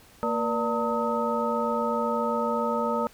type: tone cluster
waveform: sine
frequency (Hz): 230.8 / 479.4 / 587 / 907 / 1270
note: A#3 / A#4 / D5 / A#5 / D#6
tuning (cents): -17 / +48 / -1 / -48 / +35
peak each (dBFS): -30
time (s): 0.23-3.07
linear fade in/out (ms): 0
effects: pink hiss -54 dBFS RMS until 3.13 s